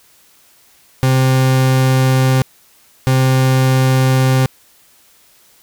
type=tone pair in turn; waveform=40% pulse; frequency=130.81 / 130.81 Hz; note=C3 / C3; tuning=0 / 0 cents; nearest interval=unison; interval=0 cents; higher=neither; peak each=-9 dBFS; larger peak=neither; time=1.03-2.42 / 3.07-4.46 s; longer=neither; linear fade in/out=0 ms; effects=white hiss -50 dBFS RMS until 5.62 s